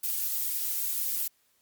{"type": "noise with flanger", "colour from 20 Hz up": "violet", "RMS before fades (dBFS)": -30, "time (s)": [0.03, 1.28], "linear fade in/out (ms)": 10, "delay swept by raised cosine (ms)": [1.9, 5.3], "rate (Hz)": 1.3, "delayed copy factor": 0.8, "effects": ["white hiss -69 dBFS RMS until 1.61 s", "Opus 48 kbps"]}